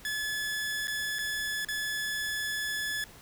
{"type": "tone with dropouts", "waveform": "sawtooth", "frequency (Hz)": 1716, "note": "A6", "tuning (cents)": -44, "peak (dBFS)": -27, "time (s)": [0.05, 3.04], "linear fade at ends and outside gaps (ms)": 1, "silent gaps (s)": [[0.872, 0.88], [1.186, 1.19], [1.648, 1.686]], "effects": ["pink hiss -52 dBFS RMS until 3.21 s"]}